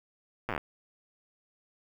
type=slowing click train; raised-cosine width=0.5 ms; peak=-17 dBFS; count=9; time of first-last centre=0.49-0.578 s; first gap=8 ms; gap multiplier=1.09; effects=8-bit